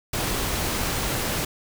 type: noise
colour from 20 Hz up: pink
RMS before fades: -26 dBFS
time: 0.13-1.45 s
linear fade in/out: 5 ms
effects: none